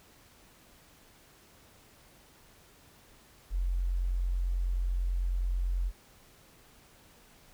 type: tone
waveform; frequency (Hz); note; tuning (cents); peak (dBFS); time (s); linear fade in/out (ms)
sine; 44.61; F1; +38; -27; 3.5-5.92; 50
effects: pink hiss -59 dBFS RMS until 7.53 s